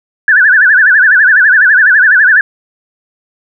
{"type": "tone with vibrato", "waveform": "sine", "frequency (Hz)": 1612, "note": "G6", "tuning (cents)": 48, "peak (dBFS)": -3, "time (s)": [0.28, 2.41], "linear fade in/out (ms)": 2, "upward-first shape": "sine", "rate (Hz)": 12, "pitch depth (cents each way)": 170, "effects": []}